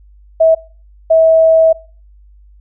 sine tone bursts at uneven times, 647 Hz, E5, 32 cents flat, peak -5 dBFS, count 2, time 0.4-0.55 / 1.1-1.73 s, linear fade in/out 10 ms, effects noise-tail reverb RT60 0.4 s tail -23 dB re dry + added 50 Hz sine -40 dBFS peak until 2.6 s

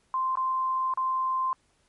sine tone with dropouts, 1043 Hz, C6, 6 cents flat, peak -24 dBFS, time 0.14-1.53 s, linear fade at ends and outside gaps 1 ms, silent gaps 0.355-0.372 / 0.938-0.974 s, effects pink hiss -68 dBFS RMS until 1.88 s + MP3 48 kbps

